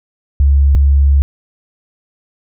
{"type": "tone pair in turn", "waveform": "sine", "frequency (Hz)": [69.8, 69.8], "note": ["C#2", "C#2"], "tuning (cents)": [13, 13], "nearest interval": "unison", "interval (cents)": 0, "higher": "neither", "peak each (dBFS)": -6, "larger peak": "neither", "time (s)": [[0.4, 0.75], [0.75, 1.22]], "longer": "second", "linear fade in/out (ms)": 0, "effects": []}